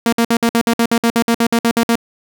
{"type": "tone bursts", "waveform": "sawtooth", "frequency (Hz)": 232.3, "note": "A#3", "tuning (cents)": -6, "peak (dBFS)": -7, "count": 16, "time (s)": [0.06, 1.956], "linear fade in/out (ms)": 2, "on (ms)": 66, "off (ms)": 56, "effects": []}